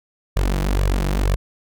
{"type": "tone with flanger", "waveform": "sawtooth", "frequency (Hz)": 47.47, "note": "F#1", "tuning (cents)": 45, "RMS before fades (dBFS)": -19, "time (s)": [0.36, 1.36], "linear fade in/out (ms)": 10, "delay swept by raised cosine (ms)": [1.7, 6.2], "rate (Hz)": 2.1, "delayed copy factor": 0.9, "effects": []}